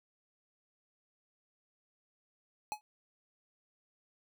square tone with exponential decay, 846 Hz, G#5, 32 cents sharp, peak -31 dBFS, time 2.72-2.81 s, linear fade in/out 0 ms, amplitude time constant 18 ms, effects none

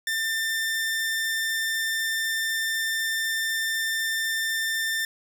sawtooth tone, 1792 Hz, A6, 31 cents sharp, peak -21 dBFS, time 0.07-5.05 s, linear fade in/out 2 ms, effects none

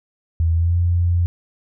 sine tone with pitch glide, 82.41 to 86.91 Hz, E2 to F2, 0 to -8 cents, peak -14 dBFS, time 0.4-1.26 s, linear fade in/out 0 ms, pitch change +92 cents, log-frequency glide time 0.53-0.76 s, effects none

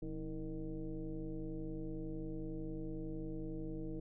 sine tone with frequency modulation, 172.5 Hz, F3, 21 cents flat, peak -39 dBFS, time 0.02-4 s, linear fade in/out 5 ms, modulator 147 Hz, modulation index 1.8, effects none

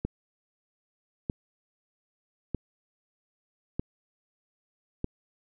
click train, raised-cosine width 3 ms, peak -16 dBFS, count 5, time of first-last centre 0.05-5.044 s, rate 0.801 Hz, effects none

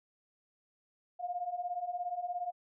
sine beating tone pair, 698.5 / 715.5 Hz, F5 / F5, 0 / +42 cents, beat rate 17 Hz, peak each -39 / -36 dBFS, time 1.19-2.52 s, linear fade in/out 20 ms, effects none

